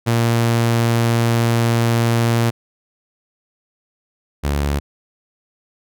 sawtooth tone pair in turn, 116.54 / 71.58 Hz, A#2 / D2, 0 / -44 cents, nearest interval minor sixth, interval 844 cents, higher first, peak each -10 / -13 dBFS, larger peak first, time 0.06-2.51 / 4.43-4.8 s, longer first, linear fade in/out 20 ms, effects none

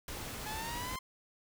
pink noise, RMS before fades -42 dBFS, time 0.08-0.96 s, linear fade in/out 2 ms
sawtooth exponential sweep, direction up, 846 to 1053 Hz, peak -36 dBFS, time 0.46-0.99 s, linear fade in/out 5 ms
effects none

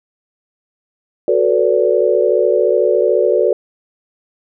sine chord, B minor seventh, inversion second, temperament equal with one note detuned, 370 / 440 / 493.9 / 576.6 Hz, F#4 / A4 / B4 / D5, 0 / 0 / 0 / -32 cents, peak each -16 dBFS, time 1.28-3.53 s, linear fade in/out 2 ms, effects none

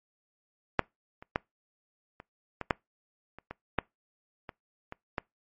clicks, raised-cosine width 0.5 ms, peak -6 / -30 / -11 / -29 / -19 / -8 / -30 / -23 / -9 / -24 / -24 / -15 dBFS, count 12, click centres 0.793 / 1.225 / 1.359 / 2.201 / 2.613 / 2.708 / 3.386 / 3.51 / 3.787 / 4.492 / 4.924 / 5.182 s, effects noise-tail reverb RT60 0.2 s tail -25 dB re dry + MP3 32 kbps

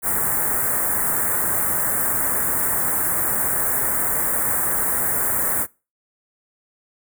white band-stop noise, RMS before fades -21 dBFS, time 0.02-5.67 s, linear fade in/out 50 ms, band 1900 to 8100 Hz, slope 48 dB/octave, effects noise-tail reverb RT60 0.3 s tail -23 dB re dry

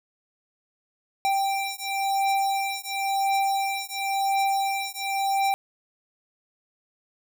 square beating tone pair, 784 / 784.95 Hz, G5 / G5, 0 / +2 cents, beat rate 0.95 Hz, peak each -27 dBFS, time 1.25-5.54 s, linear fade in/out 0 ms, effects none

